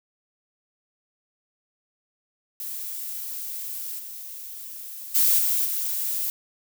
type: noise with level steps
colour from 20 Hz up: violet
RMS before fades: -33 / -38 / -19 / -23 / -27 dBFS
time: 2.6-6.3 s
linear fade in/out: 0 ms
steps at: 3.98 / 5.14 / 5.38 / 5.64 s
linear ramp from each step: 20 ms
effects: none